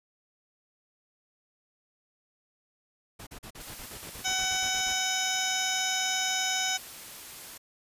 pink noise bursts, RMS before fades -44 dBFS, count 15, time 3.19-4.935 s, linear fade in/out 10 ms, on 79 ms, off 40 ms
white noise, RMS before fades -44 dBFS, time 3.6-7.58 s, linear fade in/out 10 ms
harmonic tone, 752 Hz, F#5, 28 cents sharp, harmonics 1 / 2 / 3 / 4 / 5 / 7 / 8 / 9, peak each -35 / -35 / -35 / -35 / -35 / -35 / -35 / -35 dBFS, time 4.24-6.78 s, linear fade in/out 20 ms
effects resampled to 32000 Hz

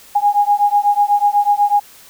sine beating tone pair, 817 / 825.1 Hz, G#5 / G#5, -29 / -12 cents, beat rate 8.1 Hz, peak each -14 dBFS, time 0.15-1.8 s, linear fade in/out 10 ms, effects white hiss -43 dBFS RMS until 2.09 s

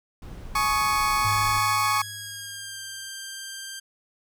brown noise, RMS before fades -38 dBFS, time 0.22-1.59 s, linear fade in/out 2 ms
35% pulse chord, Ab suspended fourth, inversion none, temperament equal with one note detuned, 845.1 / 1108.7 / 1244.5 Hz, Ab5 / Db6 / Eb6, +30 / 0 / 0 cents, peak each -27 / -21 / -27 dBFS, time 0.55-2.02 s, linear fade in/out 5 ms
sine tone with exponential decay, 103.2 Hz, G#2, 10 cents flat, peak -26 dBFS, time 1.25-3.09 s, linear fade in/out 0 ms, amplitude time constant 400 ms
10% pulse tone with pitch glide, 1714 to 1580.8 Hz, A6 to G6, -46 to +14 cents, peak -26 dBFS, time 1.27-3.8 s, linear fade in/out 10 ms, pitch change -140 cents, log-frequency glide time 1.59-2.8 s
effects none

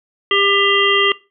harmonic tone, 398.5 Hz, G4, 28 cents sharp, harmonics 1 / 3 / 5 / 7 / 8, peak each -18 / -18 / -18 / -18 / -18 dBFS, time 0.31-1.12 s, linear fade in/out 2 ms, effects noise-tail reverb RT60 0.3 s tail -21 dB re dry

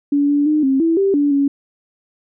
sine tone with pitch steps, 286 / 288.7 / 304.3 / 268 / 329.2 / 392.1 / 288.5 / 280.3 Hz, D4 / D4 / D#4 / C4 / E4 / G4 / D4 / C#4, -46 / -30 / -38 / +42 / -2 / 0 / -31 / +19 cents, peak -12 dBFS, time 0.12-1.48 s, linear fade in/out 5 ms, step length 170 ms, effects none

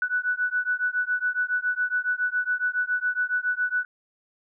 sine beating tone pair, 1480 / 1487.2 Hz, F#6 / F#6, 0 / +8 cents, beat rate 7.2 Hz, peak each -26 dBFS, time 0.02-3.85 s, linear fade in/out 2 ms, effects none

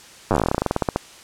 slowing click train, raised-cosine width 1 ms, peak -4 dBFS, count 22, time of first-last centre 0.31-0.96 s, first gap 9 ms, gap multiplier 1.11, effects white hiss -44 dBFS RMS until 1.23 s + low-pass 8000 Hz 12 dB/octave

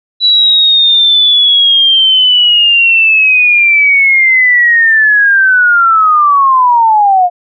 sine linear sweep, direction down, 3954 to 698.5 Hz, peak -4 dBFS, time 0.2-7.3 s, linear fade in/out 50 ms, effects none

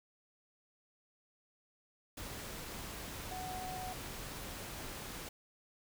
sine tone in noise, 740 Hz, F#5, in tune, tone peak -42 dBFS, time 3.31-3.93 s, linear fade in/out 5 ms, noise pink, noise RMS -45 dBFS, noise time 2.17-5.29 s, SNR 0 dB, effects none

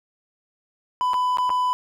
triangle tone with dropouts, 999 Hz, B5, 20 cents sharp, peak -17 dBFS, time 1.01-1.73 s, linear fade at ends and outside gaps 0 ms, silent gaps 1.134-1.141 / 1.372-1.384 / 1.494-1.502 s, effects none

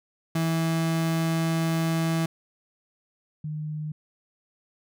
35% pulse / sine tone pair in turn, 163.5 / 152.8 Hz, E3 / D#3, -14 / -31 cents, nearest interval minor second, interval 117 cents, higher first, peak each -21 / -29 dBFS, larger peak first, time 0.35-2.26 / 3.44-3.92 s, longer first, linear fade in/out 5 ms, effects none

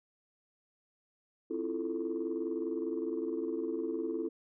sine chord, F major seventh, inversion second, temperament equal with one note detuned, 264.5 / 329.6 / 349.2 / 440 Hz, C4 / E4 / F4 / A4, +19 / 0 / 0 / 0 cents, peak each -40 / -35 / -38 / -37 dBFS, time 1.5-4.29 s, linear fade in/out 10 ms, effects tanh soft clip ceiling -25 dBFS

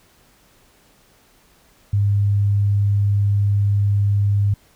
sine tone, 101.3 Hz, G#2, 43 cents flat, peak -14 dBFS, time 1.93-4.54 s, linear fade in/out 5 ms, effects pink hiss -55 dBFS RMS until 4.75 s

